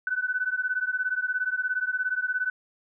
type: beating tone pair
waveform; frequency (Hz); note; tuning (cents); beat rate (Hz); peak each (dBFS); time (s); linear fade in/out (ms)
sine; 1494 / 1511; F#6 / F#6; +16 / +36; 17; -28; 0.07-2.5; 2
effects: none